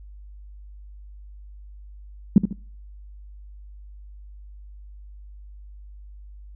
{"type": "tone with echo", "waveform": "sine", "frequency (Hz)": 201.4, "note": "G3", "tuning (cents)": 47, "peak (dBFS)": -7, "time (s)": [2.36, 2.38], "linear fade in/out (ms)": 2, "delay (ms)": 74, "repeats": 2, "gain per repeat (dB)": -9, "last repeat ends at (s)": 2.528, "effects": ["noise-tail reverb RT60 0.5 s tail -25 dB re dry", "added 50 Hz sine -40 dBFS peak until 6.55 s"]}